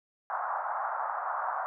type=band-pass noise; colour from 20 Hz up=pink; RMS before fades=-33 dBFS; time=0.3-1.66 s; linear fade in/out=0 ms; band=700 to 1400 Hz; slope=48 dB/octave; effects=none